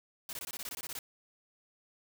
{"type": "noise bursts", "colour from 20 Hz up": "white", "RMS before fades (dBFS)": -41, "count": 12, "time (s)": [0.29, 0.99], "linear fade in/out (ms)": 2, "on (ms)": 40, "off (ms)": 20, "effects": []}